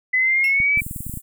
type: linear sweep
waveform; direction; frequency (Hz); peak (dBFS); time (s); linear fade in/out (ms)
sine; up; 2005 to 2328; -15; 0.13-0.81; 10
type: tone with exponential decay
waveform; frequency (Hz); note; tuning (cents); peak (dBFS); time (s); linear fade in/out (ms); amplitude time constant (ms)
sawtooth; 2700; E7; +41; -23; 0.44-0.62; 2; 37
type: clicks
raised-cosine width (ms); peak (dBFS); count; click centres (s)
5; -19; 11; 0.602 / 0.774 / 0.819 / 0.865 / 0.911 / 0.962 / 1.006 / 1.066 / 1.096 / 1.139 / 1.173
type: high-pass noise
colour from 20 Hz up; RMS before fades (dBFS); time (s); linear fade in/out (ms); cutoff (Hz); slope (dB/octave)
white; -35; 0.77-1.22; 50; 7400; 96
effects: none